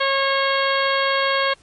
harmonic tone with a mistuned harmonic, 545 Hz, C#5, 29 cents flat, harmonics 1 / 2 / 3 / 4 / 5 / 6 / 7 / 8, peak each -22 / -22 / -24 / -26 / -31 / -27 / -32 / -30 dBFS, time 0-1.54 s, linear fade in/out 10 ms, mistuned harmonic 5, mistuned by +16 cents, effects pink hiss -54 dBFS RMS until 1.62 s + MP3 48 kbps

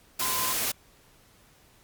sine tone in noise, 1028 Hz, C6, 31 cents flat, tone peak -32 dBFS, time 0.21-0.53 s, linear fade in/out 10 ms, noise white, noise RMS -28 dBFS, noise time 0.19-0.72 s, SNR -7 dB, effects pink hiss -59 dBFS RMS until 1.83 s + Opus 48 kbps

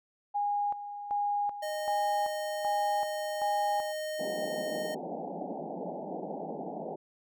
sine tone with tremolo, 819 Hz, G#5, 24 cents flat, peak -27 dBFS, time 0.34-3.93 s, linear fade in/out 20 ms, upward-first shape square, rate 1.3 Hz, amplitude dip 70%
square tone, 617 Hz, D#5, 15 cents flat, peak -34 dBFS, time 1.62-4.95 s, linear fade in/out 10 ms
white band-pass noise, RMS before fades -38 dBFS, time 4.19-6.96 s, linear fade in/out 10 ms, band 160 to 840 Hz, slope 96 dB/octave
effects none

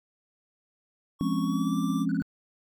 square tone with pitch glide, 1108.7 to 1173.3 Hz, C#6 to D6, 0 to -2 cents, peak -38 dBFS, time 1.19-2.06 s, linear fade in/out 50 ms, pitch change +98 cents, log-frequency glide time 1.41-1.78 s
sine chord, Db major seventh, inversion first, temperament just, 173.24 / 207.9 / 259.9 / 277.2 Hz, F3 / Ab3 / C4 / Db4, -14 / +2 / -11 / 0 cents, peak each -30 dBFS, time 1.21-2.22 s, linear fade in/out 0 ms
triangle tone bursts, 1480 Hz, F#6, in tune, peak -39 dBFS, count 3, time 2.09-2.225 s, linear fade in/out 2 ms, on 27 ms, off 27 ms
effects none

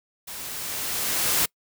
white noise with level ramp, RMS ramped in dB -37 to -21 dBFS, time 0.27-1.46 s, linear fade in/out 10 ms, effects noise-tail reverb RT60 0.1 s tail -26 dB re dry

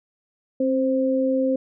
sine tone pair together, 265.8 / 523.3 Hz, C4 / C5, +27 / 0 cents, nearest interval octave, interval 1173 cents, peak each -21 dBFS, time 0.6-1.56 s, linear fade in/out 5 ms, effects none

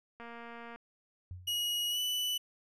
click train, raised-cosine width 0.5 ms, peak -33 dBFS, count 132, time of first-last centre 0.2-0.76 s, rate 234 Hz
sine tone with exponential decay, 90.5 Hz, F#2, 38 cents flat, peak -38 dBFS, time 1.31-1.69 s, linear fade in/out 0 ms, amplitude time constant 82 ms
40% pulse tone with pitch glide, 2900 to 2978 Hz, F#7 to F#7, -35 to +11 cents, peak -30 dBFS, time 1.47-2.38 s, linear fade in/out 10 ms, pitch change +46 cents, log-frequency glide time 1.9-1.99 s
effects none

